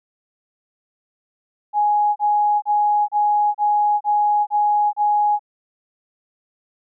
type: tone bursts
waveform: sine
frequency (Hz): 833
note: G#5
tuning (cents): +5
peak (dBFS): -14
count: 8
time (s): 1.73-5.394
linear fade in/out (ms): 50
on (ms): 430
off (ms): 32
effects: none